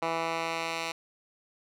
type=tone with band-pass filter sweep; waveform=10% pulse; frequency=164.81 Hz; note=E3; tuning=in tune; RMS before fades=-32 dBFS; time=0.02-0.92 s; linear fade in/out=5 ms; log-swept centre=1200 to 3100 Hz; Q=0.75; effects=none